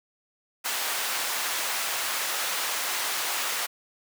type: high-pass noise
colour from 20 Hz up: pink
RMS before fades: -29 dBFS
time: 0.64-3.67 s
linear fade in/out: 20 ms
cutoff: 920 Hz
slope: 12 dB/octave
effects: none